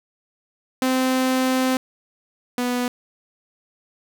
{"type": "tone pair in turn", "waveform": "sawtooth", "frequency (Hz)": [258.8, 246.5], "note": ["C4", "B3"], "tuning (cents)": [-19, -3], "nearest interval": "minor second", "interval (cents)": 84, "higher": "first", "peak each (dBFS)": [-14, -17], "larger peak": "first", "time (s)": [[0.82, 1.77], [2.58, 2.88]], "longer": "first", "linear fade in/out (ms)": 2, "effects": []}